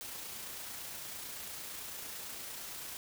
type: noise with amplitude modulation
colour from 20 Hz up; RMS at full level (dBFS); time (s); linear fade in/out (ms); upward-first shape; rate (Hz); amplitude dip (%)
white; -43; 0.01-2.97; 0; sine; 28.9; 25
effects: none